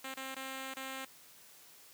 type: tone with dropouts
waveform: 5% pulse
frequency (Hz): 265.6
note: C4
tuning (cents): +26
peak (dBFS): -29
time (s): 0.04-1.05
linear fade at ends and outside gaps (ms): 5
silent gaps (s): 0.142-0.17 / 0.347-0.363 / 0.74-0.766
effects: white hiss -58 dBFS RMS until 1.93 s + high-pass 100 Hz 12 dB/octave